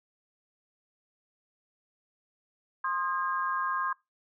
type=tone cluster; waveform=sine; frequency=1055 / 1234 / 1616 Hz; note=C6 / D#6 / G#6; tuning=+14 / -15 / -48 cents; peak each=-30 / -34 / -34 dBFS; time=2.84-3.93 s; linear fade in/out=5 ms; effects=noise-tail reverb RT60 0.2 s tail -22 dB re dry

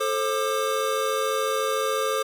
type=tone cluster; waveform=square; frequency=438.1 / 532 / 1193 Hz; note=A4 / C5 / D6; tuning=-7 / +29 / +27 cents; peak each=-28 dBFS; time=0-2.23 s; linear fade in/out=10 ms; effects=none

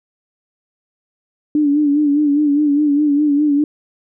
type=tone with vibrato; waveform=sine; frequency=292.6 Hz; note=D4; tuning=6 cents flat; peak=-11 dBFS; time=1.55-3.64 s; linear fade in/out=2 ms; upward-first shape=sine; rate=4.9 Hz; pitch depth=59 cents each way; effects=none

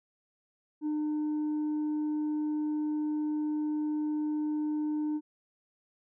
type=tone with tanh clipping; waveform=sine; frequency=302.6 Hz; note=D#4; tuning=48 cents flat; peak=-29 dBFS; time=0.81-5.21 s; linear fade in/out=50 ms; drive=2 dB; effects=none

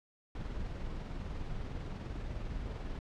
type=noise with tremolo; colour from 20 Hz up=brown; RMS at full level=-38 dBFS; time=0.35-2.99 s; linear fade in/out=2 ms; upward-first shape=sine; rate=20 Hz; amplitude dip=35%; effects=low-pass 5000 Hz 12 dB/octave

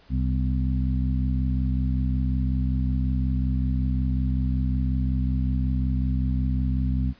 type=harmonic tone with a mistuned harmonic; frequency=65.41 Hz; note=C2; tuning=in tune; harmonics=1 / 2 / 3 / 4; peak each=-23 / -27 / -31 / -31 dBFS; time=0.09-7.14 s; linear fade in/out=50 ms; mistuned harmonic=4; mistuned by=-44 cents; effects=pink hiss -56 dBFS RMS until 7.19 s + resampled to 11025 Hz

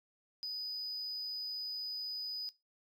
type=tone; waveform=triangle; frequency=4978 Hz; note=D#8; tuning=in tune; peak=-34 dBFS; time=0.43-2.49 s; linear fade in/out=0 ms; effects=noise-tail reverb RT60 0.2 s tail -20 dB re dry + tanh soft clip ceiling -35 dBFS

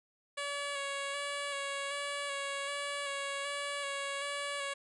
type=tone with vibrato; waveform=10% pulse; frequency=564 Hz; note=C#5; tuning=30 cents sharp; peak=-27 dBFS; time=0.37-4.74 s; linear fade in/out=10 ms; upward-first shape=square; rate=1.3 Hz; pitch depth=19 cents each way; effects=resampled to 24000 Hz

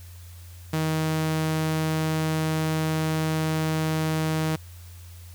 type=tone; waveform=sawtooth; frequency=157.9 Hz; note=D#3; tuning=26 cents sharp; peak=-19 dBFS; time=0.73-4.56 s; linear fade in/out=5 ms; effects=added 87 Hz sine -41 dBFS peak until 5.34 s + white hiss -52 dBFS RMS until 5.34 s

